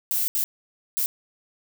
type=noise bursts at uneven times; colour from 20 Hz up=violet; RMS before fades=-24 dBFS; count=3; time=0.11-0.28 / 0.35-0.44 / 0.97-1.06 s; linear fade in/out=0 ms; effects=none